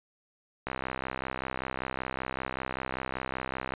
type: click train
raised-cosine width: 0.5 ms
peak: -17 dBFS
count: 201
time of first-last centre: 0.67-3.737 s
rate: 65.2 Hz
effects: resampled to 8000 Hz